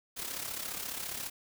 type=noise with amplitude modulation; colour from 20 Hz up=white; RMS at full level=-36 dBFS; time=0.16-1.3 s; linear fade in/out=20 ms; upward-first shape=sine; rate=34.6 Hz; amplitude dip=60%; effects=none